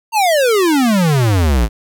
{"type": "exponential sweep", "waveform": "square", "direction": "down", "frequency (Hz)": [932.3, 51.91], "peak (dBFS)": -11, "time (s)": [0.12, 1.69], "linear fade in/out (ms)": 50, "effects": []}